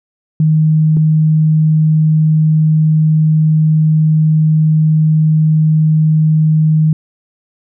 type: tone pair in turn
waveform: sine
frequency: 156.1 / 156.1 Hz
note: D#3 / D#3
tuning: +6 / +6 cents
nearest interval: unison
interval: 0 cents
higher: neither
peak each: -7 dBFS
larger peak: neither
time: 0.4-0.97 / 0.97-6.93 s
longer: second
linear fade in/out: 2 ms
effects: none